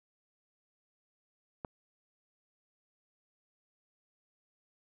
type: click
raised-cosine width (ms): 1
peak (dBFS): -24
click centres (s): 1.648
effects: none